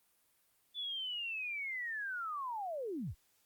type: linear sweep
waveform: sine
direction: down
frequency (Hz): 3493 to 39.87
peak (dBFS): -37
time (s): 0.74-3.15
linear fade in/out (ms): 50
effects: white hiss -73 dBFS RMS until 3.45 s + Opus 32 kbps